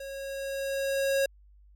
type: tone with level ramp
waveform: square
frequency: 547 Hz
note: C#5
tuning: 23 cents flat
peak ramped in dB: -38 to -23 dBFS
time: 0-1.26 s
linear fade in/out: 5 ms
effects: added 50 Hz sine -53 dBFS peak until 1.75 s + MP3 64 kbps